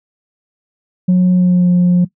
sine tone with pitch glide, 181.8 to 177.85 Hz, F#3 to F3, -30 to +32 cents, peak -5 dBFS, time 1.08-2.05 s, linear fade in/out 10 ms, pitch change -38 cents, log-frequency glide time 1.32-1.69 s, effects noise-tail reverb RT60 0.1 s tail -18 dB re dry + tanh soft clip ceiling -6 dBFS

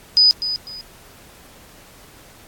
sine tone with echo, 4978 Hz, D#8, in tune, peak -9 dBFS, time 0.17-0.31 s, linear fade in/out 0 ms, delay 250 ms, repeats 2, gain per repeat -11 dB, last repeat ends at 0.81 s, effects pink hiss -46 dBFS RMS until 2.47 s + AAC 64 kbps

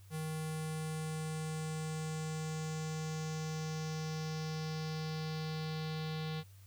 square tone with low-pass filter sweep, 157 Hz, D#3, 16 cents sharp, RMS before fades -39 dBFS, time 0.1-6.44 s, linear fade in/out 50 ms, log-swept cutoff 11000 to 3900 Hz, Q 3.1, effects added 97 Hz sine -54 dBFS peak until 6.66 s + white hiss -66 dBFS RMS until 6.66 s

